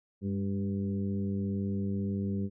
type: harmonic tone with a mistuned harmonic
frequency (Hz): 98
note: G2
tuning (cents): 0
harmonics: 1 / 2 / 3 / 4 / 5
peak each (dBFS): -34 / -31 / -43 / -41 / -48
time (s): 0.21-2.5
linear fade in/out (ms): 50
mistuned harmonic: 2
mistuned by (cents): +31
effects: none